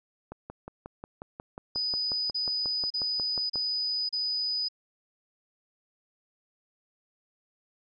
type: click train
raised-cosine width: 1 ms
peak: -25 dBFS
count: 19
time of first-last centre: 0.32-3.557 s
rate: 5.56 Hz
type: tone bursts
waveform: sine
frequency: 4978 Hz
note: D#8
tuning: in tune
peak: -27 dBFS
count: 5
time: 1.75-4.686 s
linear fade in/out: 10 ms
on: 560 ms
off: 34 ms
effects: none

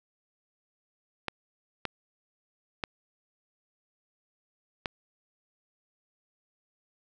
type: clicks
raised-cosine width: 0.3 ms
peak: -14 dBFS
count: 4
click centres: 1.283 / 1.853 / 2.838 / 4.858 s
effects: none

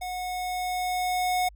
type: tone with level ramp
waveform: square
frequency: 730 Hz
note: F#5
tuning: 24 cents flat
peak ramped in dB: -32 to -23 dBFS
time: 0.01-1.49 s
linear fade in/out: 10 ms
effects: added 50 Hz sine -47 dBFS peak until 1.55 s

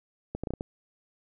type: clicks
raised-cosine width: 2 ms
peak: -19 dBFS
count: 6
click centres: 0.35 / 0.436 / 0.472 / 0.506 / 0.537 / 0.609 s
effects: none

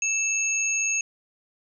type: tone pair together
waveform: sine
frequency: 2637 / 6551 Hz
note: E7 / G#8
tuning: 0 / -25 cents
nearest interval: octave + major third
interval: 1575 cents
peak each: -25 dBFS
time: 0.02-1.01 s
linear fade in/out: 2 ms
effects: none

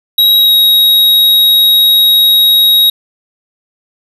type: tone with pitch glide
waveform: square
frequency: 3832 to 3797 Hz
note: A#7 to A#7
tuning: +47 to +31 cents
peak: -5 dBFS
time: 0.18-2.9 s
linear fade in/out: 5 ms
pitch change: -16 cents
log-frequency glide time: 0.39-0.52 s
effects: none

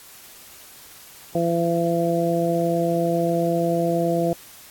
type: harmonic tone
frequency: 169.2 Hz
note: E3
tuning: 45 cents sharp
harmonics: 1 / 2 / 3 / 4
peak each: -24 / -24 / -24 / -24 dBFS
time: 1.35-4.33 s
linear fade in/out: 2 ms
effects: white hiss -45 dBFS RMS until 4.7 s + AAC 64 kbps

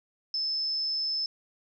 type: tone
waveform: sine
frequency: 5250 Hz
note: E8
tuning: 8 cents flat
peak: -27 dBFS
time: 0.34-1.26 s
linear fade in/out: 2 ms
effects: none

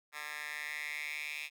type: tone with high-pass filter sweep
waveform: 10% pulse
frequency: 149.6 Hz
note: D3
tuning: 32 cents sharp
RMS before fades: -41 dBFS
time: 0.12-1.5 s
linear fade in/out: 50 ms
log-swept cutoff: 1500 to 2600 Hz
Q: 4.9
effects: none

